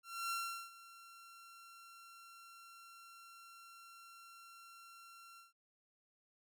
sawtooth tone with ADSR envelope, 1365 Hz, F6, 40 cents flat, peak -33 dBFS, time 0.03-5.53 s, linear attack 280 ms, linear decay 390 ms, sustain -19 dB, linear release 150 ms, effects none

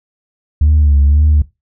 sine tone with vibrato, 73.2 Hz, D2, 5 cents flat, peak -5 dBFS, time 0.61-1.42 s, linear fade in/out 5 ms, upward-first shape sine, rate 1.9 Hz, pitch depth 69 cents each way, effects noise-tail reverb RT60 0.2 s tail -18 dB re dry + tanh soft clip ceiling -4 dBFS

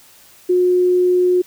sine tone, 361.1 Hz, F#4, 42 cents flat, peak -11 dBFS, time 0.49-1.42 s, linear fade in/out 10 ms, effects white hiss -47 dBFS RMS until 1.46 s

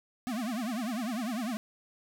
square tone with vibrato, 233.2 Hz, A#3, 1 cent sharp, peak -32 dBFS, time 0.27-1.57 s, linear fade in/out 0 ms, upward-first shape triangle, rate 10 Hz, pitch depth 250 cents each way, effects none

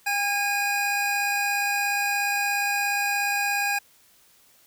square tone cluster, 808 / 1631 / 2481 Hz, G#5 / G#6 / D#7, -48 / -32 / -6 cents, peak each -28 dBFS, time 0.06-3.79 s, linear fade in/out 10 ms, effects white hiss -58 dBFS RMS until 4.66 s

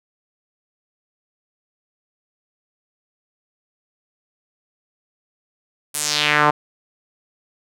sawtooth tone with band-pass filter sweep, 149.1 Hz, D3, 27 cents sharp, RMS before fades -18 dBFS, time 5.94-6.51 s, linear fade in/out 10 ms, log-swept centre 11000 to 920 Hz, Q 2.3, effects none

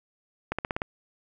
accelerating click train, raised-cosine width 0.5 ms, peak -13 dBFS, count 6, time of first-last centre 0.52-0.819 s, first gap 66 ms, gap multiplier 0.95, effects none

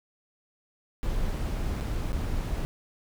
brown noise with dropouts, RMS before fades -29 dBFS, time 1.03-2.65 s, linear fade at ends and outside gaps 0 ms, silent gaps 1.803-1.809 / 2.121-2.13 s, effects none

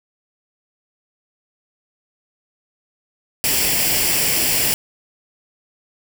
white noise with comb filter, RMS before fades -18 dBFS, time 3.44-4.74 s, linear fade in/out 0 ms, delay 0.39 ms, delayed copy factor +0.6, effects none

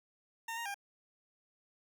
20% pulse tone with pitch steps, 914 / 933 / 802 Hz, A#5 / A#5 / G5, -34 / +1 / +39 cents, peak -33 dBFS, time 0.48-0.744 s, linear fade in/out 5 ms, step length 88 ms, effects none

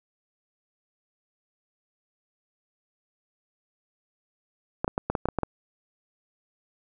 clicks, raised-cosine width 1 ms, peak -11 dBFS, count 9, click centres 4.845 / 4.879 / 4.979 / 5.1 / 5.152 / 5.256 / 5.287 / 5.387 / 5.433 s, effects none

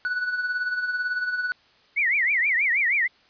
triangle tone with tremolo, 1480 Hz, F#6, in tune, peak -20 dBFS, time 0.05-1.52 s, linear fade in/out 0 ms, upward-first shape sine, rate 18 Hz, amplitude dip 55%
sine tone with vibrato, 2100 Hz, C7, 6 cents sharp, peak -19 dBFS, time 1.96-3.08 s, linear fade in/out 20 ms, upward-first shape triangle, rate 6.3 Hz, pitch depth 260 cents each way
effects white hiss -58 dBFS RMS until 3.29 s + resampled to 11025 Hz

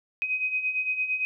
sine beating tone pair, 2510 / 2518.8 Hz, D#7 / D#7, +15 / +21 cents, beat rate 8.8 Hz, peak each -32 / -26 dBFS, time 0.22-1.25 s, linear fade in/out 0 ms, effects none

